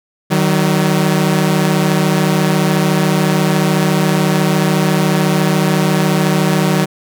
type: tone pair together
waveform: sawtooth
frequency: 154.89 / 188.9 Hz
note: D#3 / F#3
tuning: -8 / +36 cents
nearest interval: minor third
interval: 344 cents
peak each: -10 dBFS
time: 0.3-6.86 s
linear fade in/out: 20 ms
effects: none